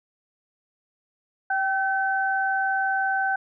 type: tone pair together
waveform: sine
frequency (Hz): 775.7 / 1530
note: G5 / G6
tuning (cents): -18 / -42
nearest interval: octave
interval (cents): 1176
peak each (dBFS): -24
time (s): 1.5-3.36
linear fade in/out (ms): 5
effects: none